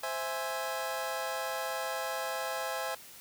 25% pulse chord, C augmented, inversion none, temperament equal, 523.3 / 659.3 / 830.6 Hz, C5 / E5 / G#5, 0 / 0 / 0 cents, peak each -34 dBFS, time 0.03-2.95 s, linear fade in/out 5 ms, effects white hiss -51 dBFS RMS until 3.2 s

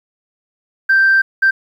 sine tone bursts at uneven times, 1568 Hz, G6, in tune, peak -7 dBFS, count 2, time 0.89-1.22 / 1.42-1.51 s, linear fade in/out 10 ms, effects tanh soft clip ceiling -5 dBFS + 8-bit

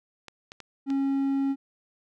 clicks, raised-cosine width 0.2 ms, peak -24 dBFS, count 4, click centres 0.283 / 0.519 / 0.603 / 0.903 s
triangle tone, 273.7 Hz, C#4, 22 cents flat, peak -21 dBFS, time 0.86-1.56 s, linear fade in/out 50 ms
effects none

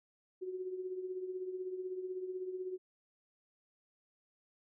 sine tone with tremolo, 370 Hz, F#4, in tune, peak -35 dBFS, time 0.41-2.78 s, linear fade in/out 20 ms, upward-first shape triangle, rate 16 Hz, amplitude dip 65%, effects none

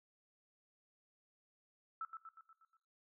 sine tone with echo, 1318.5 Hz, E6, in tune, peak -39 dBFS, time 2.01-2.05 s, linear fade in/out 2 ms, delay 120 ms, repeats 6, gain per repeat -5 dB, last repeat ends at 2.77 s, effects noise-tail reverb RT60 0.4 s tail -17 dB re dry

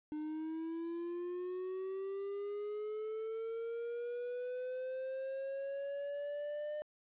triangle linear sweep, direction up, 301.8 to 603 Hz, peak -36 dBFS, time 0.12-6.82 s, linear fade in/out 0 ms, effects resampled to 8000 Hz + 12-bit

